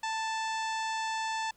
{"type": "harmonic tone with a mistuned harmonic", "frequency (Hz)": 880, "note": "A5", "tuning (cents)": 0, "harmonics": [1, 2, 3, 4, 5, 6, 7, 8, 9], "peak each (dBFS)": [-32, -38, -42, -44, -46, -48, -49, -50, -51], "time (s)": [0.03, 1.51], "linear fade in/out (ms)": 5, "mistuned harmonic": 1, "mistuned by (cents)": 17, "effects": ["pink hiss -66 dBFS RMS until 1.56 s"]}